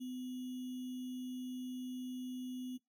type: tone with sample-and-hold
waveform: sine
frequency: 253.2 Hz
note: B3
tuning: 43 cents sharp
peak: -40 dBFS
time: 0-2.78 s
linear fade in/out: 20 ms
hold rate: 3150 Hz
effects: noise-tail reverb RT60 0.2 s tail -24 dB re dry + AAC 64 kbps